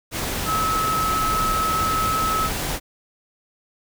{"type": "tone in noise", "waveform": "sine", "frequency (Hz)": 1293, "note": "E6", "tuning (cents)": -34, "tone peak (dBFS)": -20, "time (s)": [0.45, 2.5], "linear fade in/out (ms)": 50, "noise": "pink", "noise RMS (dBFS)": -26, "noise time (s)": [0.11, 2.8], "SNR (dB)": 3, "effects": []}